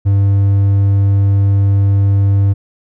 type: tone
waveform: triangle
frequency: 99.2 Hz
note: G2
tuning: 21 cents sharp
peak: -6 dBFS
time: 0.05-2.54 s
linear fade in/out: 20 ms
effects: none